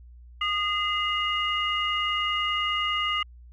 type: tone cluster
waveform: sine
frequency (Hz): 1232 / 2059 / 2861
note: D#6 / C7 / F7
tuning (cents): -17 / -28 / +41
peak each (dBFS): -27 / -30 / -27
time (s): 0.41-3.23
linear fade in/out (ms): 5
effects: tanh soft clip ceiling -14 dBFS + added 60 Hz sine -45 dBFS peak until 3.52 s